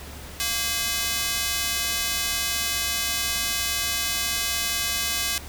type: tone with high-pass filter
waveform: square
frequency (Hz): 230.5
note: A#3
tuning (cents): -19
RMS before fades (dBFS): -26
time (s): 0.4-5.38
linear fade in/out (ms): 0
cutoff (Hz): 2800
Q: 0.62
effects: added 71 Hz sine -41 dBFS peak until 5.48 s + pink hiss -41 dBFS RMS until 5.48 s